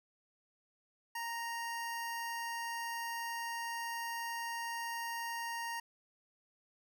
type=tone; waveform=25% pulse; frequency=931 Hz; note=A#5; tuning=2 cents flat; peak=-34 dBFS; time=1.15-5.8 s; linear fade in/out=5 ms; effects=none